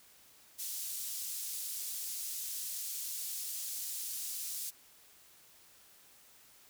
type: band-pass noise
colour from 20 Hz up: white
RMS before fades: -40 dBFS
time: 0.58-4.71 s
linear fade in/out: 20 ms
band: 5300 to 16000 Hz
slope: 12 dB/octave
effects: white hiss -61 dBFS RMS until 6.69 s